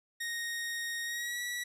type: tone with pitch glide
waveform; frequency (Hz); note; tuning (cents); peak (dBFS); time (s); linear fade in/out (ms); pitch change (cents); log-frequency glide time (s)
sawtooth; 1864.7 to 1940.5; A#6 to B6; 0 to -31; -31; 0.2-1.64; 10; +69; 1.04-1.41
effects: resampled to 32000 Hz + 12-bit